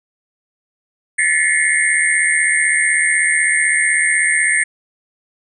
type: tone cluster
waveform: sine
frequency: 1743 / 1898 / 2094 / 2170 / 8620 Hz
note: A6 / A#6 / C7 / C#7 / C#9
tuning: -17 / +31 / +1 / -37 / -49 cents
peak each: -19 dBFS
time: 1.18-4.64 s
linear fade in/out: 10 ms
effects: none